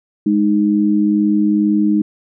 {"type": "tone pair together", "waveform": "sine", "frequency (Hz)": [207.6, 309.8], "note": ["G#3", "D#4"], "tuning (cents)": [0, -7], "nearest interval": "perfect fifth", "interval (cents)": 693, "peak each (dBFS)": -14, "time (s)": [0.26, 2.02], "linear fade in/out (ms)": 5, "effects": []}